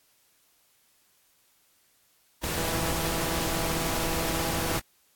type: noise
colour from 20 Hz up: pink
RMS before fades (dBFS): -30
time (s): 2.43-4.8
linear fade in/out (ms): 10
type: click train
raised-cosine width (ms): 1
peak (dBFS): -21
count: 361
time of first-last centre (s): 2.58-4.775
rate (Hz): 164
effects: white hiss -65 dBFS RMS until 5.15 s + AAC 64 kbps